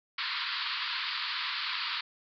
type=band-pass noise; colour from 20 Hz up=white; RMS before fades=-34 dBFS; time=0.18-2.01 s; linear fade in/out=5 ms; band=960 to 4700 Hz; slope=96 dB/octave; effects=none